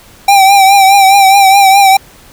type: tone with vibrato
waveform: square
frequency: 784 Hz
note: G5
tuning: in tune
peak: -3 dBFS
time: 0.28-1.97 s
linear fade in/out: 5 ms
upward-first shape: triangle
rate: 4.8 Hz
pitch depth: 58 cents each way
effects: pink hiss -39 dBFS RMS until 2.32 s